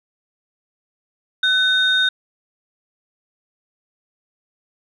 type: tone pair together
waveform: sine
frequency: 1510 / 3695 Hz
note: F#6 / A#7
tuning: +35 / -16 cents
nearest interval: octave + minor third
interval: 1549 cents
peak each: -16 dBFS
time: 1.43-2.09 s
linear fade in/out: 5 ms
effects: tanh soft clip ceiling -7 dBFS